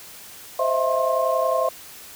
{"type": "tone cluster", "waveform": "sine", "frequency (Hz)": [522, 639, 670, 1064], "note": ["C5", "D#5", "E5", "C6"], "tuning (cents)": [-4, 46, 28, 29], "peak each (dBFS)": -24, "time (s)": [0.59, 1.69], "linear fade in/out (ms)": 5, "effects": ["white hiss -42 dBFS RMS until 2.15 s"]}